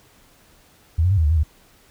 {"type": "tone with pitch steps", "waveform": "sine", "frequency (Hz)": [81.2, 91, 100, 80.8, 73.8, 82.5, 75.6], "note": ["E2", "F#2", "G2", "E2", "D2", "E2", "D#2"], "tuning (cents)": [-26, -28, 35, -34, 9, 2, -49], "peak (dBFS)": -14, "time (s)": [0.98, 1.435], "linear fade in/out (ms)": 10, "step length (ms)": 65, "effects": ["pink hiss -54 dBFS RMS until 1.9 s"]}